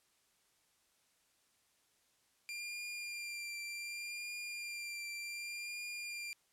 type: tone with vibrato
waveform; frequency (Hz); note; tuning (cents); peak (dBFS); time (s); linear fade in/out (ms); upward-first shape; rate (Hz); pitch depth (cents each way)
sawtooth; 2387; D7; +28; -38; 2.49-6.33; 0; triangle; 0.67; 24
effects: white hiss -74 dBFS RMS until 6.52 s + low-pass 11000 Hz 12 dB/octave